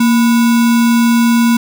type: tone with sample-and-hold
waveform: sine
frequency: 233.1 Hz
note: A#3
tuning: in tune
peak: -7 dBFS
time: 0-1.57 s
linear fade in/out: 5 ms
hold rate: 1225 Hz
effects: none